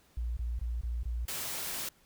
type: tone bursts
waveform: sine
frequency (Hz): 58.9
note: A#1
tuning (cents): +19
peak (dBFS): -31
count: 5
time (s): 0.17-1.254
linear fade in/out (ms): 5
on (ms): 200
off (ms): 21
type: noise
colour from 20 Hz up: white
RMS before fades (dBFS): -37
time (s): 1.28-1.89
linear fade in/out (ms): 5
effects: pink hiss -65 dBFS RMS until 2.05 s